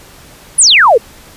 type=exponential sweep; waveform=sine; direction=down; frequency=10548 to 415.3 Hz; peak=-3 dBFS; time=0.58-0.98 s; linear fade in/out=10 ms; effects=pink hiss -38 dBFS RMS until 1.36 s + resampled to 32000 Hz